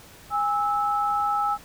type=tone pair together; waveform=sine; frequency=821 / 1307.8 Hz; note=G#5 / E6; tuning=-20 / -14 cents; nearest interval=minor sixth; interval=806 cents; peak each=-24 dBFS; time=0.3-1.58 s; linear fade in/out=50 ms; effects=pink hiss -48 dBFS RMS until 1.64 s